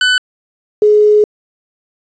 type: tone pair in turn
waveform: 25% pulse / sine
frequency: 1500 / 420.9 Hz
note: F#6 / G#4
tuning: +23 / +23 cents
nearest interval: octave + minor seventh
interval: 2200 cents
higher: first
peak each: -5 dBFS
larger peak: neither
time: 0.01-0.18 / 0.82-1.24 s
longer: second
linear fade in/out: 2 ms
effects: resampled to 16000 Hz + 7-bit